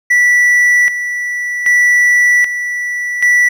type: tone with tremolo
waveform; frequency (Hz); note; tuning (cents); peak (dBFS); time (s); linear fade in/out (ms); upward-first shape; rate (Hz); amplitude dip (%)
triangle; 1959; B6; -15; -5; 0.1-3.49; 10; square; 0.64; 65
effects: none